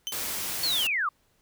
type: tone with exponential decay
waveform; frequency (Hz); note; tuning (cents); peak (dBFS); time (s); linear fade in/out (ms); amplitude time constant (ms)
30% pulse; 3073; G7; -35; -23; 0.07-0.2; 0; 28
type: noise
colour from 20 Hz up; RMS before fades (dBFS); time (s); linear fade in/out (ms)
white; -32; 0.12-0.87; 2
type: linear sweep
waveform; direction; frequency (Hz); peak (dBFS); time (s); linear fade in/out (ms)
sine; down; 4480 to 1092; -24; 0.63-1.09; 5
effects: pink hiss -68 dBFS RMS until 1.41 s